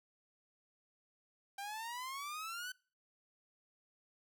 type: exponential sweep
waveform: sawtooth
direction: up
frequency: 784 to 1524 Hz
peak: -38 dBFS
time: 1.58-2.72 s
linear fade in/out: 5 ms
effects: noise-tail reverb RT60 0.4 s tail -25 dB re dry